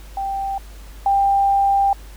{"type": "tone pair in turn", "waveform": "sine", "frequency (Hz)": [784, 792.2], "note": ["G5", "G5"], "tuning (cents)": [0, 18], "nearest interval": "unison", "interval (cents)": 18, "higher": "second", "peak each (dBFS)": [-21, -13], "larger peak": "second", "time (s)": [[0.17, 0.58], [1.06, 1.93]], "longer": "second", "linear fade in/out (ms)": 2, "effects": ["added 50 Hz sine -36 dBFS peak until 2.16 s", "pink hiss -46 dBFS RMS until 2.16 s"]}